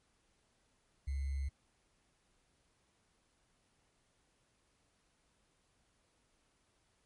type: tone with sample-and-hold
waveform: sine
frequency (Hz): 68.6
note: C#2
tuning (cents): -17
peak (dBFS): -34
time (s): 1.07-1.49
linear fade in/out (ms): 10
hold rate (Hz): 2100
effects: pink hiss -75 dBFS RMS until 7.05 s + MP3 48 kbps